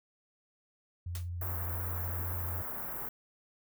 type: tone with vibrato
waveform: sine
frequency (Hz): 87.31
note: F2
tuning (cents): 0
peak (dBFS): -35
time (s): 1.06-2.62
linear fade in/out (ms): 5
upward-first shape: square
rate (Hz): 15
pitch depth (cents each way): 18
type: noise with exponential decay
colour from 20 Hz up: white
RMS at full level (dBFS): -39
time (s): 1.15-1.29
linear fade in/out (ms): 2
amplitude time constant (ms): 29
type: band-stop noise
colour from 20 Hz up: white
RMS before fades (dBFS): -39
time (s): 1.41-3.09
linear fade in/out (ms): 5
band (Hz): 1500 to 14000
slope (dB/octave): 24
effects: none